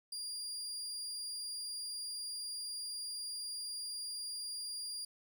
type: tone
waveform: 30% pulse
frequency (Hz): 4808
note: D8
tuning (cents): +40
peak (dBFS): -37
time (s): 0.12-5.05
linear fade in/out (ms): 5
effects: 13-bit